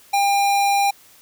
square tone, 801 Hz, G5, 37 cents sharp, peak -16 dBFS, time 0.13-0.91 s, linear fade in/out 10 ms, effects white hiss -50 dBFS RMS until 1.21 s

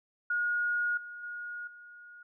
sine tone with level steps, 1439 Hz, F#6, 49 cents flat, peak -27 / -41 / -37 / -48 dBFS, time 0.3-2.23 s, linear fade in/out 5 ms, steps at 0.97 / 1.23 / 1.67 s, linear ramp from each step 5 ms, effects none

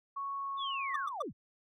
sine tone with pitch glide, 1108 to 1095.9 Hz, C#6 to C#6, -1 to -20 cents, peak -35 dBFS, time 0.16-1.07 s, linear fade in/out 10 ms, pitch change -19 cents, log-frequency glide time 0.35-0.7 s
sine linear sweep, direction down, 3596 to 54.4 Hz, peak -37 dBFS, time 0.57-1.33 s, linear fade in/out 50 ms
triangle tone bursts, 1174.7 Hz, D6, in tune, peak -29 dBFS, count 3, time 0.94-1.223 s, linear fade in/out 5 ms, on 21 ms, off 110 ms
effects none

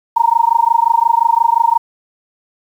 sine tone with amplitude modulation, 928 Hz, A#5, 8 cents flat, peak -5 dBFS, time 0.16-1.78 s, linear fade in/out 10 ms, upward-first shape sine, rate 25.7 Hz, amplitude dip 100%, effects 7-bit

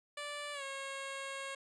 10% pulse tone with pitch glide, 584 to 544.9 Hz, D5 to C#5, -10 to -30 cents, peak -32 dBFS, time 0.17-1.55 s, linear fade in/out 5 ms, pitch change -120 cents, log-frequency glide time 0.53-0.63 s, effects resampled to 22050 Hz

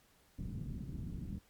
white low-pass noise, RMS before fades -42 dBFS, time 0.38-1.39 s, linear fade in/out 10 ms, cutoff 210 Hz, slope 24 dB/octave, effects pink hiss -68 dBFS RMS until 1.49 s + MP3 96 kbps

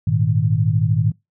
sine chord, Ab suspended second, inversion none, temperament just, 103.83 / 116.8 / 155.74 Hz, Ab2 / Bb2 / Eb3, 0 / +4 / +2 cents, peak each -19 dBFS, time 0.07-1.12 s, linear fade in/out 5 ms, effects noise-tail reverb RT60 0.2 s tail -23 dB re dry

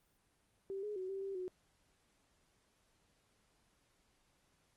sine tone with pitch steps, 389.4 / 418.4 / 373.3 / 388.4 / 391 / 367.1 Hz, G4 / G#4 / F#4 / G4 / G4 / F#4, -12 / +13 / +15 / -16 / -4 / -14 cents, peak -39 dBFS, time 0.7-1.48 s, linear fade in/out 0 ms, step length 130 ms, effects pink hiss -75 dBFS RMS until 4.76 s + Opus 32 kbps

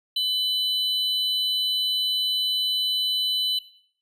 triangle tone pair together, 3000 / 4000 Hz, F#7 / B7, +23 / +21 cents, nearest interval perfect fourth, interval 498 cents, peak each -23 / -23 dBFS, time 0.16-3.59 s, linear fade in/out 5 ms, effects noise-tail reverb RT60 0.6 s tail -18 dB re dry + resampled to 32000 Hz

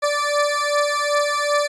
20% pulse beating tone pair, 583 / 585.6 Hz, D5 / D5, -13 / -5 cents, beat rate 2.6 Hz, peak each -16 dBFS, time 0.02-1.68 s, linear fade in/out 20 ms, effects resampled to 22050 Hz

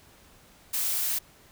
blue noise, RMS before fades -28 dBFS, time 0.73-1.19 s, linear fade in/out 10 ms, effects pink hiss -56 dBFS RMS until 1.51 s

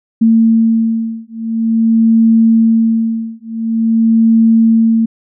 sine beating tone pair, 225.6 / 226.07 Hz, A3 / A3, +44 / +47 cents, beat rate 0.47 Hz, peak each -11 dBFS, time 0.21-5.06 s, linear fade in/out 10 ms, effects none

